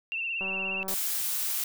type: tone with vibrato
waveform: sine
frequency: 2700 Hz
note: E7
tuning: 41 cents sharp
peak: -29 dBFS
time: 0.12-0.83 s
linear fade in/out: 0 ms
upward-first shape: triangle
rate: 17 Hz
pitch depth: 63 cents each way
type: click train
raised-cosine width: 1 ms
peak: -27 dBFS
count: 102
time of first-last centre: 0.41-0.939 s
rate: 191 Hz
type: noise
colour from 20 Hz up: blue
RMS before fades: -30 dBFS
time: 0.88-1.64 s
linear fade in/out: 2 ms
effects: none